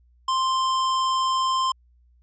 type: tone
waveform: square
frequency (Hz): 1046.5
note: C6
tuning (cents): 0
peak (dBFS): -21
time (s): 0.28-1.72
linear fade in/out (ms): 5
effects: added 60 Hz sine -55 dBFS peak until 2.22 s + resampled to 16000 Hz